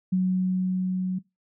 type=tone with level ramp; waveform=sine; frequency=185 Hz; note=F#3; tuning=in tune; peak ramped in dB=-19 to -24 dBFS; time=0.12-1.19 s; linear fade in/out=10 ms; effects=noise-tail reverb RT60 0.2 s tail -20 dB re dry